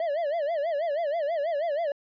triangle tone with vibrato, 622.3 Hz, D#5, in tune, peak -23 dBFS, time 0-1.92 s, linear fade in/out 2 ms, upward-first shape sine, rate 6.2 Hz, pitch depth 180 cents each way, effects resampled to 11025 Hz

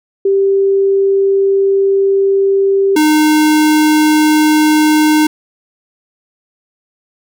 sine / square tone pair in turn, 392 / 306.4 Hz, G4 / D#4, 0 / -27 cents, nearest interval major third, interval 427 cents, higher first, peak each -8 dBFS, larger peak neither, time 0.25-2.96 / 2.96-5.27 s, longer first, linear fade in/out 5 ms, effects none

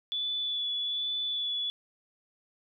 sine tone with vibrato, 3450 Hz, A7, 35 cents flat, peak -29 dBFS, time 0.12-1.7 s, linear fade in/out 0 ms, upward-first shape sine, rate 1.2 Hz, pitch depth 16 cents each way, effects none

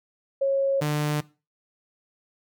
sine / sawtooth tone pair in turn, 547 / 149.39 Hz, C#5 / D3, -23 / +30 cents, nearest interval octave + minor seventh, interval 2247 cents, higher first, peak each -19 dBFS, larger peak neither, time 0.41-0.81 / 0.81-1.21 s, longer neither, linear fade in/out 10 ms, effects noise-tail reverb RT60 0.3 s tail -19 dB re dry

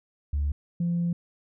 sine tone pair in turn, 72.3 / 171.96 Hz, D2 / F3, -27 / -27 cents, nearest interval octave + minor third, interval 1500 cents, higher second, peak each -22 dBFS, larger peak neither, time 0.33-0.52 / 0.8-1.13 s, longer second, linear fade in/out 5 ms, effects tanh soft clip ceiling -20 dBFS

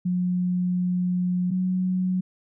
sine tone pair in turn, 180 / 184.21 Hz, F#3 / F#3, -47 / -7 cents, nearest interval unison, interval 40 cents, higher second, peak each -21 dBFS, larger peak neither, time 0.05-1.51 / 1.51-2.21 s, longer first, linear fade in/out 10 ms, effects none

